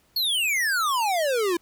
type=exponential sweep; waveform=square; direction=down; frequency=4435 to 329.8 Hz; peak=-22 dBFS; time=0.16-1.57 s; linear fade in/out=5 ms; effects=pink hiss -63 dBFS RMS until 1.61 s